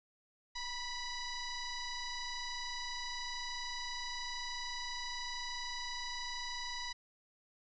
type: tone with frequency modulation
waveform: sine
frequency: 1975.5 Hz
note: B6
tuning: in tune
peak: -38 dBFS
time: 0.55-6.93 s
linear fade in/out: 10 ms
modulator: 981 Hz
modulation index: 3.5
effects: none